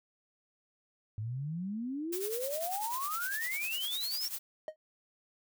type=exponential sweep; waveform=sine; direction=up; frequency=102.9 to 5600 Hz; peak=-34 dBFS; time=1.18-4.28 s; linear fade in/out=0 ms
type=noise with tremolo; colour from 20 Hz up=blue; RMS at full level=-36 dBFS; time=2.12-4.39 s; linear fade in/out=10 ms; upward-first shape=triangle; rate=10 Hz; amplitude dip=80%
type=tone with exponential decay; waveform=triangle; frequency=622.3 Hz; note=D#5; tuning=in tune; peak=-30 dBFS; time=4.68-4.76 s; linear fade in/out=1 ms; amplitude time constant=16 ms
effects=none